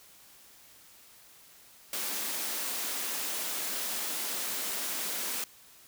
white high-pass noise, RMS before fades -34 dBFS, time 1.93-5.44 s, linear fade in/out 2 ms, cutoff 180 Hz, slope 96 dB/octave, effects white hiss -56 dBFS RMS until 5.87 s

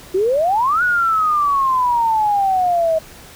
sine exponential two-way sweep, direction up then down, 359.5 to 1480 to 632 Hz, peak -13 dBFS, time 0.14-2.99 s, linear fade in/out 10 ms, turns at 0.83 s, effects pink hiss -40 dBFS RMS until 3.35 s

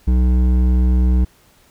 sine tone with hard clipping, 62.2 Hz, B1, 13 cents sharp, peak -13 dBFS, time 0.07-1.25 s, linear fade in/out 10 ms, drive 10 dB, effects pink hiss -53 dBFS RMS until 1.7 s

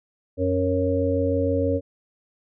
harmonic tone with a mistuned harmonic, 91.9 Hz, F#2, 11 cents flat, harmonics 1 / 3 / 5 / 6, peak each -25 / -25 / -25 / -25 dBFS, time 0.37-1.81 s, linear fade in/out 50 ms, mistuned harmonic 5, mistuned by +21 cents, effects none

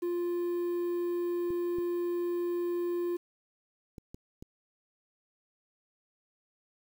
triangle tone, 349.2 Hz, F4, in tune, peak -27 dBFS, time 0.02-3.17 s, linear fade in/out 10 ms
clicks, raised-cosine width 3 ms, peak -31 dBFS, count 5, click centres 1.505 / 1.785 / 3.982 / 4.145 / 4.425 s
effects 9-bit

